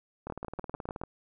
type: two click trains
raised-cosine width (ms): 1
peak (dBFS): -24 / -21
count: 15 / 6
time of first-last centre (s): 0.27-1.015 / 0.3-1.036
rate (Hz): 18.8 / 6.79
effects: none